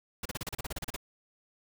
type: noise bursts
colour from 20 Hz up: pink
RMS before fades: -36 dBFS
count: 13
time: 0.23-0.963 s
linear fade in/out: 5 ms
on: 25 ms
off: 34 ms
effects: none